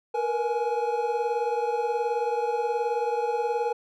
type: tone cluster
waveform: triangle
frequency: 464.6 / 483.3 / 839 Hz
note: A#4 / B4 / G#5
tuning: -6 / -38 / +17 cents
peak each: -27 / -27 / -26 dBFS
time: 0.14-3.73 s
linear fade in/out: 10 ms
effects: none